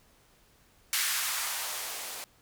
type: noise with band-pass filter sweep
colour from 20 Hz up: violet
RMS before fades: -33 dBFS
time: 0.93-2.24 s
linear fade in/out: 0 ms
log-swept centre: 1700 to 410 Hz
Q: 1.3
effects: pink hiss -63 dBFS RMS until 2.41 s